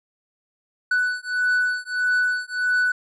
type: beating tone pair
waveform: triangle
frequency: 1487 / 1488.6 Hz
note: F#6 / F#6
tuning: +8 / +10 cents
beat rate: 1.6 Hz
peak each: -21 dBFS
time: 0.91-2.92 s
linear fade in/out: 5 ms
effects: resampled to 24000 Hz